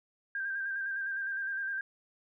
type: tone with vibrato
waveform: sine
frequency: 1585 Hz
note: G6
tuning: 19 cents sharp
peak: -32 dBFS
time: 0.35-1.81 s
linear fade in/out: 2 ms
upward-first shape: square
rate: 9.8 Hz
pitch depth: 32 cents each way
effects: none